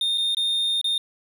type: tone with dropouts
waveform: triangle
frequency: 3653 Hz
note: A#7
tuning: 36 cents flat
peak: -19 dBFS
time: 0.01-0.98 s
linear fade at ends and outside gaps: 2 ms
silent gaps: 0.176-0.18 / 0.348-0.369 / 0.814-0.843 s
effects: none